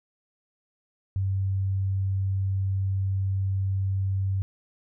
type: tone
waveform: sine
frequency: 96.5 Hz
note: G2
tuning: 27 cents flat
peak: -23 dBFS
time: 1.16-4.42 s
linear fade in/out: 0 ms
effects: none